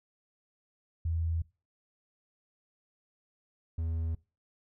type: tone pair in turn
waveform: sine / triangle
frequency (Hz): 82.41 / 81.75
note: E2 / E2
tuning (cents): 0 / -14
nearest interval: unison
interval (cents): 14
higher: first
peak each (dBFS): -28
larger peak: neither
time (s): 1.05-1.42 / 3.78-4.15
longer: neither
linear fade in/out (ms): 5
effects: noise-tail reverb RT60 0.3 s tail -22 dB re dry